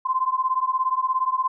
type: beating tone pair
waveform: sine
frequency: 1029 / 1046 Hz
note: C6 / C6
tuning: -29 / -1 cents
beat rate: 17 Hz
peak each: -23 dBFS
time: 0.05-1.48 s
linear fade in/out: 10 ms
effects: none